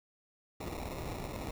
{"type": "noise with sample-and-hold", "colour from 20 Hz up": "pink", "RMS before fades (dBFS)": -40, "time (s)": [0.6, 1.51], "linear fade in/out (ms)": 5, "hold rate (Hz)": 1575, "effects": []}